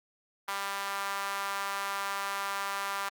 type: tone with high-pass filter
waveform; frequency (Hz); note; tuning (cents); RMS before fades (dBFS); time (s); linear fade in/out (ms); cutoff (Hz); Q
sawtooth; 198; G3; +18; -34; 0.48-3.09; 5; 1100; 2.1
effects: Opus 24 kbps